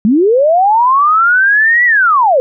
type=linear two-way sweep; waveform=sine; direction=up then down; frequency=196 to 1975.5 to 483.5 Hz; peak=-6 dBFS; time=0.05-2.4 s; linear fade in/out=0 ms; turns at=1.85 s; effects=none